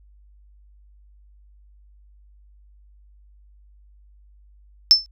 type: tone with exponential decay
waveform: sine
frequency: 5290 Hz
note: E8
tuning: 5 cents sharp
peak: -4 dBFS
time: 4.91-5.06 s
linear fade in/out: 0 ms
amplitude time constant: 32 ms
effects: added 50 Hz sine -49 dBFS peak until 5.11 s